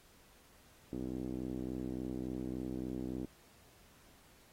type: tone with low-pass filter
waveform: 5% pulse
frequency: 63.5 Hz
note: B1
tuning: 49 cents sharp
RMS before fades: -40 dBFS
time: 0.93-3.26 s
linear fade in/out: 0 ms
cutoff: 300 Hz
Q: 2.8
effects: pink hiss -64 dBFS RMS until 4.52 s + AAC 48 kbps